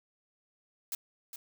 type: noise with echo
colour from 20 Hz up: blue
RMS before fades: -35 dBFS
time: 0.92-0.95 s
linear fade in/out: 2 ms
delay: 410 ms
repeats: 1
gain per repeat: -9 dB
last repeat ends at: 1.36 s
effects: none